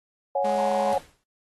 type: chord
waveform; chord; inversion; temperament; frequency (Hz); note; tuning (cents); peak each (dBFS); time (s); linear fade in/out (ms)
sine; C# suspended fourth; none; equal with one note detuned; 554.4 / 734.9 / 830.6; C#5 / F#5 / G#5; 0 / -12 / 0; -24 / -27 / -27; 0.35-0.98; 5
type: tone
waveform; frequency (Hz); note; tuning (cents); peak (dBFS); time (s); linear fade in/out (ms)
sawtooth; 209.3; G#3; +14; -27; 0.44-0.94; 10
type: noise with exponential decay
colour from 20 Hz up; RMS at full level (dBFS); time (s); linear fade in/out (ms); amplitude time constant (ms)
pink; -36; 0.92-1.24; 5; 68
effects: AAC 32 kbps